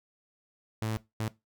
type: tone bursts at uneven times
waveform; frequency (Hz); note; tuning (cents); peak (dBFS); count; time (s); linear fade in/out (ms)
sawtooth; 110; A2; 0; -26; 2; 0.82-0.97 / 1.2-1.28; 0
effects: noise-tail reverb RT60 0.2 s tail -18 dB re dry